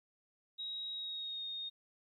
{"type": "tone with pitch glide", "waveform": "sine", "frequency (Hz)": [3810, 3702], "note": ["A#7", "A#7"], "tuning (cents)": [37, -13], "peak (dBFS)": -39, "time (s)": [0.58, 1.7], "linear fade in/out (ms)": 20, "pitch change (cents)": -50, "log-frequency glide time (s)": [0.93, 1.44], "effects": ["13-bit"]}